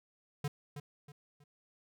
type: tone with echo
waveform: square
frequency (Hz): 145.4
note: D3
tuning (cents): -17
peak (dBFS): -33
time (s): 0.44-0.48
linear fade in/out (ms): 5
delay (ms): 320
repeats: 3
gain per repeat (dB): -9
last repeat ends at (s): 1.44
effects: none

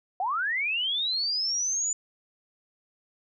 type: linear sweep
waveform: sine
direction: up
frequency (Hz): 701 to 7040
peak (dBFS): -25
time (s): 0.2-1.93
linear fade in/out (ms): 2
effects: none

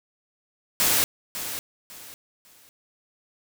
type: noise with echo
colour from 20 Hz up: white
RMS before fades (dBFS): -21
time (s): 0.8-1.04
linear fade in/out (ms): 0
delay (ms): 550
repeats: 3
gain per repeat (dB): -11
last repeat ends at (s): 2.69
effects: none

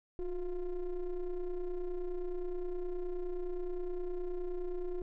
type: ring-modulated tone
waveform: triangle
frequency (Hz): 172.2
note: F3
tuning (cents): -24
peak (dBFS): -29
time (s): 0.19-5.02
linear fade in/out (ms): 2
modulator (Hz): 187
effects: none

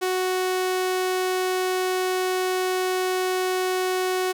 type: tone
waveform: sawtooth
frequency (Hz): 370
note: F#4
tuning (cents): 0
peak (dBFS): -18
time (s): 0.01-4.33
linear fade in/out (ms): 20
effects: none

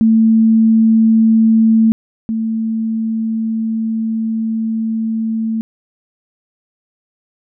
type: tone pair in turn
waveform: sine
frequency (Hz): 223.1 / 223.1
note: A3 / A3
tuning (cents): +24 / +24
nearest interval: unison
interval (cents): 0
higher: neither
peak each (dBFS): -7 / -15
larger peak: first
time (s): 0.01-1.92 / 2.29-5.61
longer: second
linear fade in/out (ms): 0
effects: none

